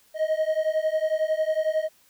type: beating tone pair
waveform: triangle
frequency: 622.3 / 633.3 Hz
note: D#5 / D#5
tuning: 0 / +30 cents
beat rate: 11 Hz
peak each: -23 dBFS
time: 0.14-1.89 s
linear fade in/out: 50 ms
effects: white hiss -60 dBFS RMS until 2.09 s